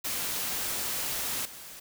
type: noise with level steps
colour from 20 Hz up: white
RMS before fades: -32 / -45 dBFS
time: 0.04-1.8 s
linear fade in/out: 10 ms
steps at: 1.45 s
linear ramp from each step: 5 ms
effects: none